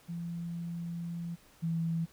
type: tone pair in turn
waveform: sine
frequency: 170 / 165.26 Hz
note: F3 / E3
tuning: -46 / +5 cents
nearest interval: unison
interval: 49 cents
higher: first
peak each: -35 / -29 dBFS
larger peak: second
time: 0.08-1.36 / 1.62-2.06 s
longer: first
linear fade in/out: 20 ms
effects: pink hiss -61 dBFS RMS until 2.12 s